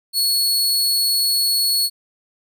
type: tone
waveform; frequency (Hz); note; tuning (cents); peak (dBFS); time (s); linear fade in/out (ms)
sawtooth; 4374; C#8; -24; -13; 0.13-1.9; 50
effects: none